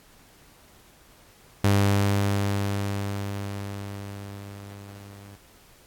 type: tone with level ramp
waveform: sawtooth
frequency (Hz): 100.1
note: G2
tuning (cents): +37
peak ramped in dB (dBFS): -13 to -40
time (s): 1.64-5.36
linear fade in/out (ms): 5
effects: pink hiss -55 dBFS RMS until 5.86 s + AAC 64 kbps